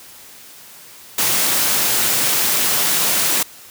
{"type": "high-pass noise", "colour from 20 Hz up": "white", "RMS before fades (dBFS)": -17, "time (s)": [1.18, 3.43], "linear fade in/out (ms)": 5, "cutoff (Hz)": 100, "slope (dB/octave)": 96, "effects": ["white hiss -41 dBFS RMS until 3.7 s", "high-pass 60 Hz 12 dB/octave"]}